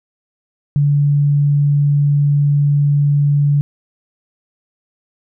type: tone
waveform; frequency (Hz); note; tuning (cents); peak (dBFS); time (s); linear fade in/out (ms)
sine; 144.2; D3; -31; -10; 0.76-3.61; 0
effects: none